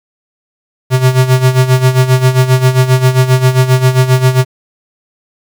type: tone with tremolo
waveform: square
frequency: 128.9 Hz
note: C3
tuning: 26 cents flat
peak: -4 dBFS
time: 0.9-4.45 s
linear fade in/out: 50 ms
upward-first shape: sine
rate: 7.5 Hz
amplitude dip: 75%
effects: 7-bit